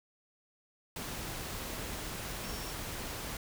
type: tone in noise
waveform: sine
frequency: 5500 Hz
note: F8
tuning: 27 cents flat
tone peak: -49 dBFS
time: 2.44-2.72 s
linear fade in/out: 2 ms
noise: pink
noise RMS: -40 dBFS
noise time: 0.96-3.37 s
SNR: -12 dB
effects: none

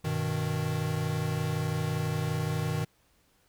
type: chord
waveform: square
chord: G augmented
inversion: none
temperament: equal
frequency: 98 / 123.47 / 155.56 Hz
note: G2 / B2 / D#3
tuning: 0 / 0 / 0 cents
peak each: -36 / -34 / -31 dBFS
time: 0.04-2.85 s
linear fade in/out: 10 ms
effects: pink hiss -67 dBFS RMS until 3.48 s

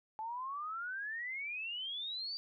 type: exponential sweep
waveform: sine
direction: up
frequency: 860 to 4699 Hz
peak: -38 dBFS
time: 0.19-2.37 s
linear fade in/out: 0 ms
effects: none

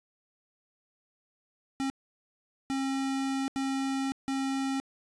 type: tone bursts at uneven times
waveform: square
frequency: 269.6 Hz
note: C#4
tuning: 48 cents flat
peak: -29 dBFS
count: 4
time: 1.8-1.9 / 2.7-3.48 / 3.56-4.12 / 4.28-4.8 s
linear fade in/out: 0 ms
effects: resampled to 22050 Hz + 10-bit

